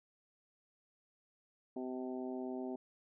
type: harmonic tone with a mistuned harmonic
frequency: 128.1 Hz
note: C3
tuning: 36 cents flat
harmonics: 2 / 3 / 4 / 5 / 6 / 7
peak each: -41 / -43 / -55 / -48 / -52 / -57 dBFS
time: 1.76-2.76 s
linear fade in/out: 5 ms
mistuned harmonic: 7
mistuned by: -24 cents
effects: none